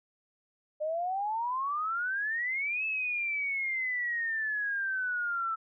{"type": "exponential two-way sweep", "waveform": "sine", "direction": "up then down", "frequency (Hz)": [598, 2623, 1317], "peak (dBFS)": -29, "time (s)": [0.8, 5.56], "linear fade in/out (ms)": 20, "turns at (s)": 2.85, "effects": []}